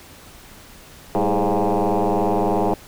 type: tone with frequency modulation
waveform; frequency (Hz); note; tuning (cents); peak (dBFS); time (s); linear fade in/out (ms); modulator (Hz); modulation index
sine; 196; G3; 0; -15; 1.15-2.74; 0; 103; 6.9
effects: tanh soft clip ceiling -12 dBFS + pink hiss -44 dBFS RMS until 2.87 s